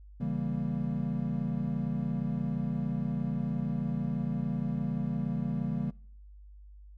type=chord; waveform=triangle; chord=C# diminished seventh; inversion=none; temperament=equal; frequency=138.59 / 164.81 / 196 / 233.1 Hz; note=C#3 / E3 / G3 / Bb3; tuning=0 / 0 / 0 / 0 cents; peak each=-33 dBFS; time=0.2-5.91 s; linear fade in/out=10 ms; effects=noise-tail reverb RT60 0.6 s tail -25 dB re dry + added 50 Hz sine -48 dBFS peak until 6.97 s